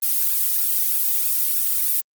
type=noise with flanger; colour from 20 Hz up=violet; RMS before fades=-20 dBFS; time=0.02-2.01 s; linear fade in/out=10 ms; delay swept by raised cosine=0.97 to 1.81 ms; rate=3.2 Hz; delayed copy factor=-0.75; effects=Opus 32 kbps